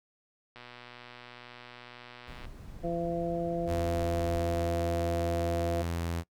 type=click train; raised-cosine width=0.3 ms; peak=-31 dBFS; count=232; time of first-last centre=0.56-2.453 s; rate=122 Hz
type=noise; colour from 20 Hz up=brown; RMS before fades=-45 dBFS; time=2.27-4.68 s; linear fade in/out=10 ms
type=harmonic tone; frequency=170 Hz; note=F3; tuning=46 cents flat; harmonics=1 / 2 / 3 / 4; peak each=-35 / -35 / -35 / -35 dBFS; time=2.83-5.83 s; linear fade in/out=20 ms
type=tone with pitch glide; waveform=sawtooth; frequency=85 to 84.41 Hz; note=F2 to E2; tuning=-46 to +42 cents; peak=-27 dBFS; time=3.66-6.24 s; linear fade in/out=50 ms; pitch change=-12 cents; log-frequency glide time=5.72-5.99 s
effects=noise-tail reverb RT60 0.1 s tail -22 dB re dry